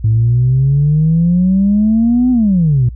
sine exponential two-way sweep, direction up then down, 107.7 to 255.3 to 116.8 Hz, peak -7 dBFS, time 0.04-2.89 s, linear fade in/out 5 ms, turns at 2.31 s, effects tanh soft clip ceiling -4 dBFS + added 60 Hz sine -25 dBFS peak until 2.95 s

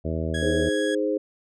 harmonic tone, 80.4 Hz, E2, 43 cents flat, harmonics 1 / 2 / 3 / 4 / 5 / 6 / 7 / 8, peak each -28 / -31 / -33 / -34 / -35 / -36 / -36 / -37 dBFS, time 0.04-0.7 s, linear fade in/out 20 ms
30% pulse tone, 1661.2 Hz, G#6, in tune, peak -27 dBFS, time 0.34-0.95 s, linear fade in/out 5 ms
sine chord, Ab major, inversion second, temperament equal, 311.1 / 415.3 / 523.3 Hz, Eb4 / Ab4 / C5, 0 / 0 / 0 cents, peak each -26 dBFS, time 0.42-1.18 s, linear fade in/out 10 ms
effects resampled to 22050 Hz

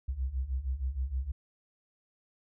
sine beating tone pair, 61.6 / 68 Hz, B1 / C#2, -4 / -33 cents, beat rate 6.4 Hz, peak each -35 / -32 dBFS, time 0.08-1.32 s, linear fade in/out 10 ms, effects none

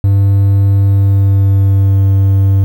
triangle tone with pitch glide, 99 to 97.52 Hz, G2 to G2, +18 to -8 cents, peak -4 dBFS, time 0.04-2.64 s, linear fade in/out 0 ms, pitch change -26 cents, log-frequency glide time 0.74-2.04 s, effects 7-bit

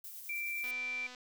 violet noise with tremolo, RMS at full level -46 dBFS, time 0.04-0.71 s, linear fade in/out 2 ms, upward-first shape sine, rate 9.5 Hz, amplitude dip 30%
sine tone, 2349 Hz, D7, in tune, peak -35 dBFS, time 0.29-1.07 s, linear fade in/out 5 ms
click train, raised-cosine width 0.2 ms, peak -33 dBFS, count 128, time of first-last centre 0.64-1.148 s, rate 250 Hz
effects none

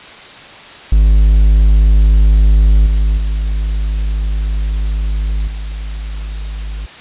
triangle tone with level steps, 51.91 Hz, G#1, in tune, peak -3 / -7 / -11 / -18 dBFS, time 0.92-6.86 s, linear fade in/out 5 ms, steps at 2.86 / 3.17 / 5.47 s, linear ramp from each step 10 ms, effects white hiss -34 dBFS RMS until 7 s + resampled to 8000 Hz

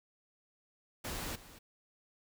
pink noise with echo, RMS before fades -40 dBFS, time 1.04-1.36 s, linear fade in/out 10 ms, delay 230 ms, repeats 1, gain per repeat -15 dB, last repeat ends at 1.59 s, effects none

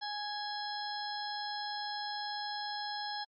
harmonic tone with a mistuned harmonic, 830.6 Hz, G#5, in tune, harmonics 1 / 2 / 4 / 5 / 6, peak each -39 / -44 / -46 / -44 / -44 dBFS, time 0.01-3.25 s, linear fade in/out 20 ms, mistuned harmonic 6, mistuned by +80 cents, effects AAC 48 kbps

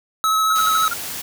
square tone with vibrato, 1290 Hz, E6, 38 cents flat, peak -16 dBFS, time 0.24-0.88 s, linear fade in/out 0 ms, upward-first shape sine, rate 14 Hz, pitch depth 12 cents each way
sine tone bursts, 1399 Hz, F6, 3 cents sharp, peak -20 dBFS, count 6, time 0.5-0.937 s, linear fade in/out 5 ms, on 27 ms, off 55 ms
white noise, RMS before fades -29 dBFS, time 0.55-1.22 s, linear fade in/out 10 ms
effects none

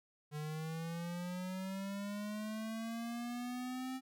square linear sweep, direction up, 148.6 to 262.3 Hz, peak -40 dBFS, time 0.31-4.01 s, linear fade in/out 50 ms, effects none

